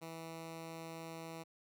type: tone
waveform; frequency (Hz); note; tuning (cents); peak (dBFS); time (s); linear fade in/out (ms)
10% pulse; 163.6; E3; -13; -37; 0.01-1.44; 20
effects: none